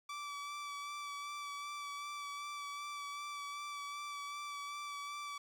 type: tone with vibrato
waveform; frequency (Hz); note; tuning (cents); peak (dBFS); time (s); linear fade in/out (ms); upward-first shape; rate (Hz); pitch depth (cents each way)
sawtooth; 1156; D6; -28; -38; 0.09-5.38; 5; sine; 2.6; 19
effects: low-pass 8000 Hz 12 dB/octave + 11-bit